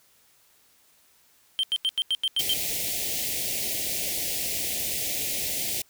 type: tone bursts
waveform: triangle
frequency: 3136 Hz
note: G7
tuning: in tune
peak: -20 dBFS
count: 8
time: 1.59-2.536 s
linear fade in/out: 0 ms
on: 43 ms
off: 86 ms
type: band-stop noise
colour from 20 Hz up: white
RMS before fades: -29 dBFS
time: 2.39-5.82 s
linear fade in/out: 5 ms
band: 740 to 2000 Hz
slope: 48 dB/octave
effects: white hiss -61 dBFS RMS until 5.89 s